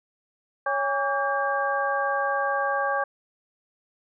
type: tone cluster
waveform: sine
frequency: 557 / 817 / 1144 / 1601 Hz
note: C#5 / G#5 / D6 / G6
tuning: +8 / -29 / -46 / +36 cents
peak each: -28 dBFS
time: 0.66-3.04 s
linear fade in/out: 5 ms
effects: none